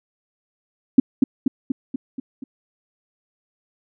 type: tone with echo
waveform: sine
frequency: 262.8 Hz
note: C4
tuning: 8 cents sharp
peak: -5 dBFS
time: 0.98-1 s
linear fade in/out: 5 ms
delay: 240 ms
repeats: 6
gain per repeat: -4 dB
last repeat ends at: 2.44 s
effects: none